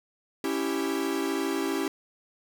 45% pulse chord, C# diminished, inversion none, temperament equal, 277.2 / 329.6 / 392 Hz, C#4 / E4 / G4, 0 / 0 / 0 cents, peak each -31 dBFS, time 0.44-1.88 s, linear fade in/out 2 ms, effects none

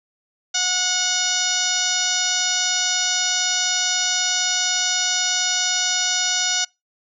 harmonic tone with a mistuned harmonic, 731 Hz, F#5, 21 cents flat, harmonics 1 / 2 / 3 / 4 / 5 / 6 / 7 / 8 / 9 / 10, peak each -32 / -28 / -31 / -28 / -26 / -30 / -27 / -24 / -32 / -29 dBFS, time 0.54-6.65 s, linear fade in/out 10 ms, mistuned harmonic 10, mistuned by -38 cents, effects noise-tail reverb RT60 0.2 s tail -24 dB re dry

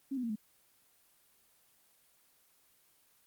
sine tone with pitch steps, 272 / 250.9 / 231.4 / 213.4 Hz, C#4 / B3 / A#3 / G#3, -33 / +28 / -13 / +47 cents, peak -33 dBFS, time 0.11-0.358 s, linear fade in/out 10 ms, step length 62 ms, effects white hiss -68 dBFS RMS until 3.26 s + Opus 24 kbps

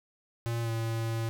square tone with pitch glide, 116.54 to 113.75 Hz, A#2 to A#2, 0 to -42 cents, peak -30 dBFS, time 0.46-1.29 s, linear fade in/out 0 ms, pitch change -42 cents, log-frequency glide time 0.62-0.7 s, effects none

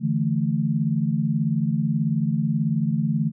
sine chord, D suspended second, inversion none, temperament just, 146.83 / 165.19 / 220.2 Hz, D3 / E3 / A3, 0 / +4 / +2 cents, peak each -24 dBFS, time 0-3.32 s, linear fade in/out 50 ms, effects none

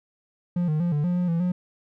triangle tone with pitch steps, 175.8 / 153.4 / 173.7 / 147.3 / 177.2 / 178.5 / 167.4 / 179.6 Hz, F3 / D#3 / F3 / D3 / F3 / F3 / E3 / F3, +12 / -24 / -9 / +6 / +25 / +38 / +27 / +49 cents, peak -19 dBFS, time 0.56-1.52 s, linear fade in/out 5 ms, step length 120 ms, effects none

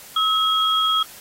sine tone pair together, 1286 / 3284 Hz, E6 / G#7, -43 / -20 cents, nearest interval octave + major third, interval 1623 cents, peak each -19 dBFS, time 0.16-1.03 s, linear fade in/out 5 ms, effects white hiss -42 dBFS RMS until 1.2 s + AAC 48 kbps

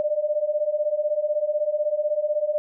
sine beating tone pair, 590 / 606 Hz, D5 / D#5, +8 / -46 cents, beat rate 16 Hz, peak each -25 / -23 dBFS, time 0-2.58 s, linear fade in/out 0 ms, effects none

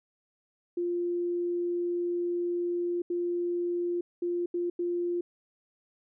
sine tone bursts at uneven times, 349.2 Hz, F4, in tune, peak -27 dBFS, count 5, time 0.77-3.02 / 3.1-4.01 / 4.22-4.46 / 4.54-4.7 / 4.79-5.21 s, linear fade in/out 5 ms, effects none

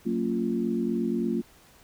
sine chord, Gb major seventh, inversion none, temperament equal with one note detuned, 185 / 228.7 / 277.2 / 349.2 Hz, Gb3 / Bb3 / Db4 / F4, 0 / -33 / 0 / 0 cents, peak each -33 / -27 / -33 / -30 dBFS, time 0.05-1.42 s, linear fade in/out 20 ms, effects pink hiss -56 dBFS RMS until 1.83 s

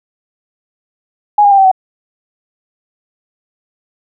sine tone with pitch steps, 830.6 / 810.7 / 791.3 / 772.3 / 753.8 Hz, G#5 / G#5 / G5 / G5 / F#5, 0 / -42 / +16 / -26 / +32 cents, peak -4 dBFS, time 1.38-1.715 s, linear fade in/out 5 ms, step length 67 ms, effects none

